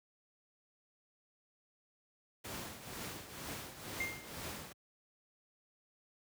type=noise with tremolo; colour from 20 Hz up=pink; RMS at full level=-42 dBFS; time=2.44-4.73 s; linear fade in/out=10 ms; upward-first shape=triangle; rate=2.1 Hz; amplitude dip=70%
type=tone with exponential decay; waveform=triangle; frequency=2112 Hz; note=C7; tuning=16 cents sharp; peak=-31 dBFS; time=4-4.37 s; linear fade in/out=5 ms; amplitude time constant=79 ms
effects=high-pass 80 Hz 12 dB/octave